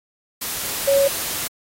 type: tone in noise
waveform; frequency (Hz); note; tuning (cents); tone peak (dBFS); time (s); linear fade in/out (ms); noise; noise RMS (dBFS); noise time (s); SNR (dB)
sine; 554.4; C#5; 0; -13; 0.87-1.08; 10; white; -26; 0.41-1.48; +10
effects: AAC 48 kbps